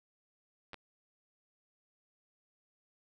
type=clicks; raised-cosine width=0.3 ms; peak=-29 dBFS; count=2; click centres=0.733 / 0.743 s; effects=none